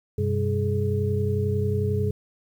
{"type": "tone cluster", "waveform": "sine", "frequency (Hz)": [95.4, 126.5, 197.8, 422], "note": ["G2", "B2", "G3", "G#4"], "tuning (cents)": [-47, 42, 16, 28], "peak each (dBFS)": [-24, -28, -31, -27], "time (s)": [0.18, 2.11], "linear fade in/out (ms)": 5, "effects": ["9-bit"]}